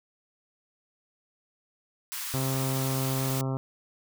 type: high-pass noise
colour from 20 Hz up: white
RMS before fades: -35 dBFS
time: 2.12-3.41 s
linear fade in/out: 0 ms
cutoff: 900 Hz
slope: 48 dB/octave
type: harmonic tone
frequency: 132.8 Hz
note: C3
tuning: 26 cents sharp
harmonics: 1 / 2 / 3 / 4 / 5 / 6 / 7 / 8 / 9 / 10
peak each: -28 / -34 / -38 / -40 / -42 / -44 / -45 / -46 / -47 / -48 dBFS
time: 2.34-3.57 s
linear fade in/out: 0 ms
effects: none